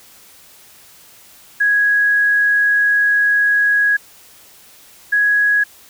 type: tone pair in turn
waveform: sine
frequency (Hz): 1661.2 / 1667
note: G#6 / G#6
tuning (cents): 0 / +6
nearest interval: unison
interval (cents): 6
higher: second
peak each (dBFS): -11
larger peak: neither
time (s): 1.6-3.97 / 5.12-5.64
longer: first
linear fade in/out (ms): 10
effects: white hiss -45 dBFS RMS until 5.89 s